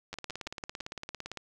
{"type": "two click trains", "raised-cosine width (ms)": 0.2, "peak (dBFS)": [-22, -21], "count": [5, 23], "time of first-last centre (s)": [[0.14, 0.804], [0.13, 1.373]], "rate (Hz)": [6.02, 17.7], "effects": []}